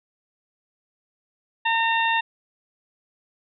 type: harmonic tone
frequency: 912 Hz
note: A#5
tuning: 38 cents flat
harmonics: 1 / 2 / 3 / 4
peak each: -22 / -24 / -26 / -30 dBFS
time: 1.65-2.21 s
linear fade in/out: 10 ms
effects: none